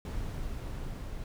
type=noise with level ramp; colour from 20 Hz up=brown; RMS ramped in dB=-35 to -39 dBFS; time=0.05-1.24 s; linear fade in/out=2 ms; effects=none